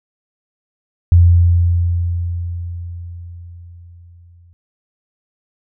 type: tone with exponential decay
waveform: sine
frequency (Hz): 86.5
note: F2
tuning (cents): -16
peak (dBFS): -4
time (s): 1.12-4.53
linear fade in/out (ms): 0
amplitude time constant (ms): 740
effects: none